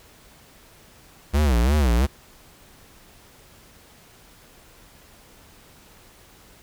square tone with vibrato, 66.2 Hz, C2, 21 cents sharp, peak -17 dBFS, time 1.33-2.07 s, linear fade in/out 20 ms, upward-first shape sine, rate 2.9 Hz, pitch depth 250 cents each way, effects pink hiss -51 dBFS RMS until 6.62 s

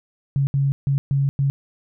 sine tone bursts at uneven times, 138.59 Hz, C#3, in tune, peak -16 dBFS, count 5, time 0.36-0.47 / 0.54-0.72 / 0.87-0.98 / 1.11-1.29 / 1.39-1.5 s, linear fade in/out 0 ms, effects none

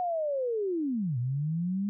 sine linear two-way sweep, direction down then up, 734 to 117.4 to 206.2 Hz, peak -27 dBFS, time 0-1.89 s, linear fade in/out 0 ms, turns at 1.18 s, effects none

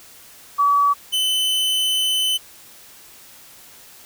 sine / 45% pulse tone pair in turn, 1142 / 3032 Hz, D6 / F#7, -49 / +42 cents, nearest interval octave + perfect fourth, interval 1691 cents, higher second, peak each -13 / -17 dBFS, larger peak first, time 0.58-0.94 / 1.12-2.38 s, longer second, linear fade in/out 20 ms, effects white hiss -45 dBFS RMS until 4.05 s

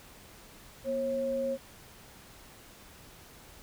sine tone pair together, 240.7 / 541 Hz, B3 / C#5, -44 / -42 cents, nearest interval octave + major second, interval 1402 cents, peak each -37 / -29 dBFS, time 0.84-1.58 s, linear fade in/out 50 ms, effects pink hiss -53 dBFS RMS until 3.62 s

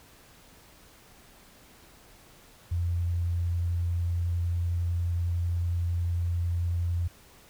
sine tone with vibrato, 86.4 Hz, F2, 18 cents flat, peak -25 dBFS, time 2.71-7.08 s, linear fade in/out 10 ms, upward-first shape sine, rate 11 Hz, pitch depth 9 cents each way, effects pink hiss -55 dBFS RMS until 7.49 s

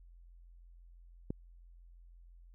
click, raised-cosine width 3 ms, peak -23 dBFS, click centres 1.305 s, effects added 43 Hz sine -54 dBFS peak until 2.54 s

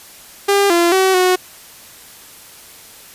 sawtooth tone with pitch steps, 400.4 / 343.1 / 379.3 / 366.7 Hz, G4 / F4 / F#4 / F#4, +37 / -31 / +43 / -15 cents, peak -7 dBFS, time 0.48-1.36 s, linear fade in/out 10 ms, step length 220 ms, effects white hiss -40 dBFS RMS until 3.14 s + resampled to 32000 Hz

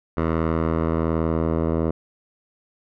10% pulse tone with low-pass filter sweep, 81.3 Hz, E2, 23 cents flat, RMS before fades -22 dBFS, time 0.17-1.91 s, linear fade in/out 5 ms, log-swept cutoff 1400 to 760 Hz, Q 1.2, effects none

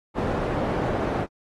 white low-pass noise, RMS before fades -26 dBFS, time 0.14-1.27 s, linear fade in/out 50 ms, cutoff 620 Hz, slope 12 dB/octave, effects AAC 32 kbps

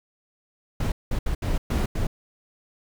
brown noise bursts at uneven times, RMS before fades -24 dBFS, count 6, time 0.8-0.92 / 1.11-1.19 / 1.26-1.35 / 1.42-1.58 / 1.7-1.86 / 1.95-2.07 s, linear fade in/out 5 ms, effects none

